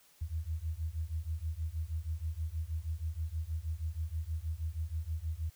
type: beating tone pair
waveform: sine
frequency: 77 / 83.3 Hz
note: D#2 / E2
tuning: -17 / +19 cents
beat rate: 6.3 Hz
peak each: -37 / -37 dBFS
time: 0.21-5.5 s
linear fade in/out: 10 ms
effects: white hiss -64 dBFS RMS until 5.55 s